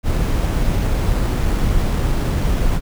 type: noise with sample-and-hold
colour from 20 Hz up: brown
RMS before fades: -17 dBFS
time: 0.03-2.81 s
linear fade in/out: 50 ms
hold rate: 8820 Hz
effects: none